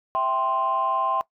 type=chord; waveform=sine; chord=C major; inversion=first; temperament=equal; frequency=659.3 / 784 / 1046.5 Hz; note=E5 / G5 / C6; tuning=0 / 0 / 0 cents; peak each=-28 / -26 / -22 dBFS; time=0.15-1.21 s; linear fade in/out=0 ms; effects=noise-tail reverb RT60 0.1 s tail -20 dB re dry + tanh soft clip ceiling -14 dBFS

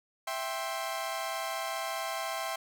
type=chord; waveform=sawtooth; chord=C major; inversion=first; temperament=equal with one note detuned; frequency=659.3 / 784 / 1056.8 Hz; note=E5 / G5 / C6; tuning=0 / 0 / +17 cents; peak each=-33 / -34 / -34 dBFS; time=0.27-2.56 s; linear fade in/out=5 ms; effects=none

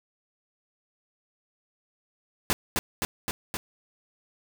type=noise with echo; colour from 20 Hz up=pink; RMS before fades=-24 dBFS; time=2.5-2.53 s; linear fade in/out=0 ms; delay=260 ms; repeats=4; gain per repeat=-2 dB; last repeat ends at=3.57 s; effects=none

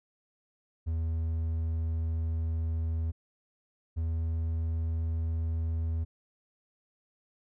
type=tone pair in turn; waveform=triangle; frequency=81.2 / 81.48 Hz; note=E2 / E2; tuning=-26 / -20 cents; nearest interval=unison; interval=6 cents; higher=second; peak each=-26 dBFS; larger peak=neither; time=0.86-3.12 / 3.96-6.05 s; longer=first; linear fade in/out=20 ms; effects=none

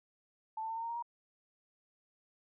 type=tone with pitch steps; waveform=sine; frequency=880 / 890.7 / 901.6 / 912.6 / 923.8 / 935 / 946.4 Hz; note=A5 / A5 / A5 / A#5 / A#5 / A#5 / A#5; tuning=0 / +21 / +42 / -37 / -16 / +5 / +26 cents; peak=-36 dBFS; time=0.57-1.025 s; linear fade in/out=5 ms; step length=65 ms; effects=none

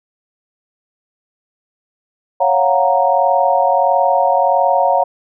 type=chord; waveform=sine; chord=Gb major seventh; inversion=second; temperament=equal; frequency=554.4 / 698.5 / 740 / 932.3 Hz; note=Db5 / F5 / Gb5 / Bb5; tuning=0 / 0 / 0 / 0 cents; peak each=-16 dBFS; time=2.4-5.04 s; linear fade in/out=10 ms; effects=none

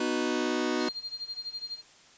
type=chord; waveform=sawtooth; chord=B major; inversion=none; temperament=just; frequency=246.9 / 308.7 / 370.4 Hz; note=B3 / D#4 / F#4; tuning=0 / -14 / +2 cents; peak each=-27 dBFS; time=0-0.89 s; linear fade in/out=5 ms
type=tone with tremolo; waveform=sine; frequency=4200 Hz; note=C8; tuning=6 cents sharp; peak=-32 dBFS; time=0.79-1.82 s; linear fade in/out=50 ms; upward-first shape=sine; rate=12 Hz; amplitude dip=85%
effects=white hiss -56 dBFS RMS until 2.17 s + resampled to 16000 Hz

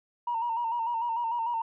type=tone with vibrato; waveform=sine; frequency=932.3 Hz; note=A#5; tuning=in tune; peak=-26 dBFS; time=0.27-1.62 s; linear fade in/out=5 ms; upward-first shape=square; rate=6.7 Hz; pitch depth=47 cents each way; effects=tanh soft clip ceiling -22 dBFS

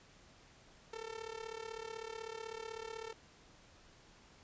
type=tone with amplitude modulation; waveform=sawtooth; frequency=448.1 Hz; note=A4; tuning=32 cents sharp; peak=-36 dBFS; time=0.93-3.13 s; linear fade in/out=5 ms; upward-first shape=sine; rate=36 Hz; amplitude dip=85%; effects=pink hiss -62 dBFS RMS until 4.43 s + resampled to 16000 Hz

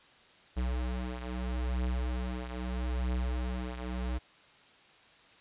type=beating tone pair; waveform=square; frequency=61.9 / 62.68 Hz; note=B1 / B1; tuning=+5 / +26 cents; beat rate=0.78 Hz; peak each=-33 / -38 dBFS; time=0.56-4.19 s; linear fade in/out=20 ms; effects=white hiss -59 dBFS RMS until 5.4 s + resampled to 8000 Hz

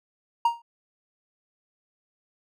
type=tone with exponential decay; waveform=triangle; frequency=936 Hz; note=A#5; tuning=7 cents sharp; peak=-13 dBFS; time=0.45-0.62 s; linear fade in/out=5 ms; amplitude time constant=36 ms; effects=none

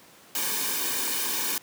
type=noise with comb filter; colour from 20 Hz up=white; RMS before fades=-28 dBFS; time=0.35-1.58 s; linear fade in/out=2 ms; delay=1.5 ms; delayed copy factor=-0.7; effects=pink hiss -52 dBFS RMS until 1.62 s + high-pass 200 Hz 12 dB/octave

